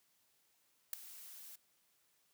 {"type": "noise with ADSR envelope", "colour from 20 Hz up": "blue", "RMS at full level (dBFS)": -34, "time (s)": [0.93, 1.56], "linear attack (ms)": 3, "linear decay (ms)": 6, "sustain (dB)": -19, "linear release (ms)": 8, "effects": ["white hiss -75 dBFS RMS until 2.33 s", "high-pass 80 Hz 12 dB/octave"]}